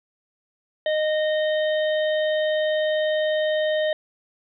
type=harmonic tone; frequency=617 Hz; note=D#5; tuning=15 cents flat; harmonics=1 / 3 / 5 / 6; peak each=-20 / -30 / -34 / -36 dBFS; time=0.86-3.93 s; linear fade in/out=2 ms; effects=none